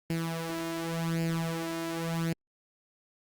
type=tone with flanger; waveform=sawtooth; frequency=165.2 Hz; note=E3; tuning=4 cents sharp; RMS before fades=-32 dBFS; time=0.1-2.33 s; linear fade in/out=2 ms; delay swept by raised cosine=0.41 to 3.21 ms; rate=0.89 Hz; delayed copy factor=+0.7; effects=Opus 32 kbps